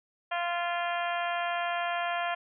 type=harmonic tone with a mistuned harmonic; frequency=346.6 Hz; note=F4; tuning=13 cents flat; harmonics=2 / 3 / 4 / 5 / 6 / 7 / 8 / 9; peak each=-31 / -36 / -37 / -37 / -43 / -41 / -43 / -43 dBFS; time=0.31-2.35 s; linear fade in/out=10 ms; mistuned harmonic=9; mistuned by=+37 cents; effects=none